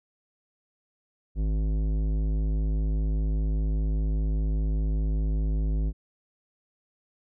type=tone with tanh clipping; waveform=sine; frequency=52.5 Hz; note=G#1; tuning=19 cents sharp; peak=-25 dBFS; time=1.35-5.93 s; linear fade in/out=50 ms; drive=14 dB; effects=none